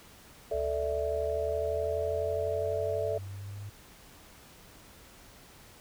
sine chord, A suspended fourth, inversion none, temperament equal, 440 / 587.3 / 659.3 Hz, A4 / D5 / E5, 0 / 0 / 0 cents, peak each -33 dBFS, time 0.51-3.18 s, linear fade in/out 5 ms
sine exponential sweep, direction up, 68.5 to 102.8 Hz, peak -38 dBFS, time 0.53-3.7 s, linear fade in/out 10 ms
effects pink hiss -54 dBFS RMS until 5.8 s

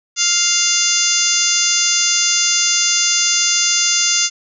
harmonic tone, 698.5 Hz, F5, in tune, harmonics 2 / 3 / 4 / 5 / 6 / 7 / 8 / 9 / 10, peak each -27 / -25 / -22 / -23 / -27 / -20 / -24 / -17 / -21 dBFS, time 0.16-4.3 s, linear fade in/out 50 ms, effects none

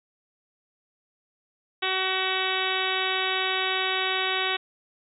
harmonic tone, 377.1 Hz, F#4, 33 cents sharp, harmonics 1 / 2 / 3 / 4 / 5 / 6 / 7 / 8 / 9 / 10, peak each -33 / -33 / -33 / -33 / -33 / -33 / -33 / -33 / -33 / -33 dBFS, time 1.82-4.57 s, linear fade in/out 10 ms, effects none

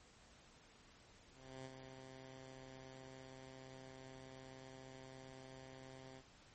10% pulse tone with ADSR envelope, 131.3 Hz, C3, 6 cents sharp, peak -40 dBFS, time 1.33-6.23 s, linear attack 320 ms, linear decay 37 ms, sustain -6 dB, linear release 57 ms, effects pink hiss -65 dBFS RMS until 6.54 s + MP3 32 kbps

